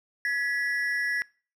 triangle ring-modulated tone, 1816 Hz, A#6, 46 cents flat, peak -20 dBFS, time 0.25-1.22 s, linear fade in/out 0 ms, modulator 138 Hz, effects noise-tail reverb RT60 0.4 s tail -24 dB re dry

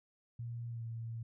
sine tone with pitch glide, 117.9 to 114.68 Hz, A#2 to A#2, +20 to -28 cents, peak -39 dBFS, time 0.39-1.23 s, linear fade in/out 5 ms, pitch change -48 cents, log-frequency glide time 0.69-0.83 s, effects none

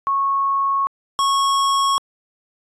sine / square tone pair in turn, 1100 / 1100 Hz, C#6 / C#6, -14 / -14 cents, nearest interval unison, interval 0 cents, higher neither, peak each -16 dBFS, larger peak neither, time 0.07-0.87 / 1.19-1.98 s, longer first, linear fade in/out 0 ms, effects resampled to 22050 Hz

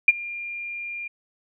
sine tone with ADSR envelope, 2400 Hz, D7, 37 cents sharp, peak -7 dBFS, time 0.08-1.08 s, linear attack 4 ms, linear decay 30 ms, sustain -23 dB, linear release 9 ms, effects none

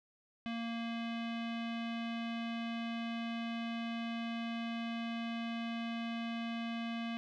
square tone with low-pass filter, 231.2 Hz, A#3, 14 cents flat, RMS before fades -39 dBFS, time 0.46-7.17 s, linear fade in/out 0 ms, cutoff 3000 Hz, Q 2.6, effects none

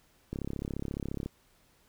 click train, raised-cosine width 3 ms, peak -22 dBFS, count 33, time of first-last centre 0.33-1.26 s, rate 34.4 Hz, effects pink hiss -66 dBFS RMS until 1.88 s

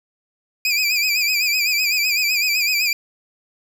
25% pulse tone with vibrato, 2428 Hz, D#7, 43 cents flat, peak -13 dBFS, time 0.65-2.93 s, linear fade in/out 2 ms, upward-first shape sine, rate 7.9 Hz, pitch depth 85 cents each way, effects none

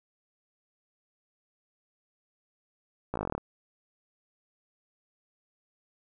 slowing click train, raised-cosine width 1 ms, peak -17 dBFS, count 12, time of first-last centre 3.14-3.38 s, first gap 16 ms, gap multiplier 1.06, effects none

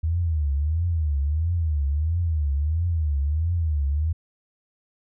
sine tone with vibrato, 77.78 Hz, D#2, in tune, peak -20 dBFS, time 0.03-4.13 s, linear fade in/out 10 ms, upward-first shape triangle, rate 1.5 Hz, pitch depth 220 cents each way, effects none

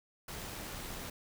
pink noise with amplitude modulation, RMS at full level -42 dBFS, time 0.28-1.1 s, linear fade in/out 5 ms, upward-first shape sine, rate 88.5 Hz, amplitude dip 25%, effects none

